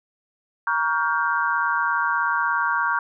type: chord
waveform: sine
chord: G half-diminished seventh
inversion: first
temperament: just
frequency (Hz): 940.8 / 1128.9 / 1411.2 / 1568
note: Bb5 / Db6 / F6 / G6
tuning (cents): +16 / +31 / +18 / 0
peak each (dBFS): -25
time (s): 0.67-2.99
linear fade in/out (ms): 2
effects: none